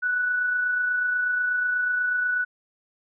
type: tone with amplitude modulation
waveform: sine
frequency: 1480 Hz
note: F#6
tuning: in tune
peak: -20 dBFS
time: 0.02-2.45 s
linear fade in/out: 20 ms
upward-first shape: sine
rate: 28.2 Hz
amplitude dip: 30%
effects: none